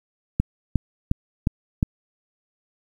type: click train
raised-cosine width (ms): 5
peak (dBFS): -6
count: 5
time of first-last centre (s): 0.4-1.829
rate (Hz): 2.8
effects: 8-bit